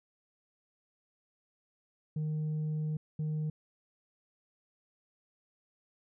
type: tone bursts at uneven times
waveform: sine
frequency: 154 Hz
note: D#3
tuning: 17 cents flat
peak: -28 dBFS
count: 2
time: 2.16-2.97 / 3.19-3.5 s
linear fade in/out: 5 ms
effects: tanh soft clip ceiling -30 dBFS